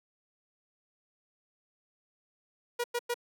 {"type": "tone bursts", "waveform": "sawtooth", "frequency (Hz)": 480, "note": "B4", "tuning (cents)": -49, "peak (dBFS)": -25, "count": 3, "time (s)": [2.79, 3.143], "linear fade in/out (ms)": 10, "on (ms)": 51, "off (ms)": 100, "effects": []}